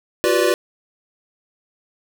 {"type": "chord", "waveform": "square", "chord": "G dominant seventh", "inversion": "third", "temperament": "equal with one note detuned", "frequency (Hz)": [349.2, 381.9, 493.9, 587.3], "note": ["F4", "G4", "B4", "D5"], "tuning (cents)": [0, -45, 0, 0], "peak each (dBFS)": -21, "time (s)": [0.24, 0.54], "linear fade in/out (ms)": 0, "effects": []}